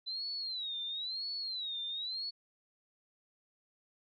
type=tone with vibrato; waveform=sine; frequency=3986 Hz; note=B7; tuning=15 cents sharp; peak=-36 dBFS; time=0.06-2.31 s; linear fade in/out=20 ms; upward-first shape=sine; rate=0.99 Hz; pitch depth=180 cents each way; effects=none